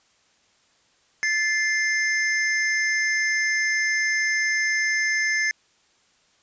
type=tone pair together; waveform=square; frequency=1745.7 / 2093 Hz; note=A6 / C7; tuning=-14 / 0 cents; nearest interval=minor third; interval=314 cents; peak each=-24 dBFS; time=1.23-5.51 s; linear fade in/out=0 ms; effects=white hiss -62 dBFS RMS until 6.42 s + resampled to 16000 Hz